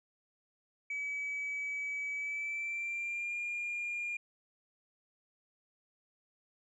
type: tone with pitch glide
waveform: sine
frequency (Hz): 2285 to 2411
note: D7 to D7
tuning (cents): -48 to +45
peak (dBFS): -33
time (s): 0.9-4.17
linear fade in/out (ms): 5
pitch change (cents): +93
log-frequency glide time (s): 2.15-3.37
effects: tanh soft clip ceiling -32 dBFS